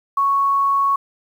sine tone, 1108.7 Hz, C#6, in tune, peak -14 dBFS, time 0.17-0.96 s, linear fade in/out 5 ms, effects 8-bit

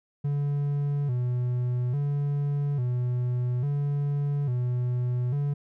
triangle tone with vibrato, 133.1 Hz, C3, 30 cents sharp, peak -22 dBFS, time 0.24-5.54 s, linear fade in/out 10 ms, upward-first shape square, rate 0.59 Hz, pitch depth 130 cents each way, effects none

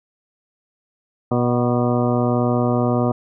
harmonic tone with a mistuned harmonic, 121.6 Hz, B2, 26 cents flat, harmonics 1 / 2 / 3 / 4 / 5 / 6 / 8 / 9 / 10, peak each -21 / -20 / -25 / -25 / -25 / -27 / -32 / -33 / -31 dBFS, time 1.31-3.12 s, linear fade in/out 5 ms, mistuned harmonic 6, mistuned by +36 cents, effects none

